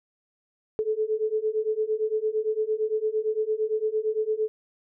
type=beating tone pair; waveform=sine; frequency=429 / 437.8 Hz; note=A4 / A4; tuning=-44 / -9 cents; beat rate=8.8 Hz; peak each=-27 / -26 dBFS; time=0.79-4.48 s; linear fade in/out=0 ms; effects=none